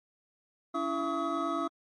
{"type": "tone cluster", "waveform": "triangle", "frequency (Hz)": [284.2, 333.6, 673, 1124, 1272], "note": ["C#4", "E4", "E5", "C#6", "D#6"], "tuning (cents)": [43, 21, 36, 24, 38], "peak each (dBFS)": [-34, -33, -34, -36, -32], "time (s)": [0.74, 1.68], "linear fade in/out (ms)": 10, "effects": ["MP3 48 kbps"]}